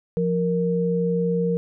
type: tone pair together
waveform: sine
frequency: 174.61 / 466.2 Hz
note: F3 / A#4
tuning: 0 / 0 cents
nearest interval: octave + perfect fourth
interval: 1700 cents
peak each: -22 dBFS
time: 0.17-1.57 s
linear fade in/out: 0 ms
effects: none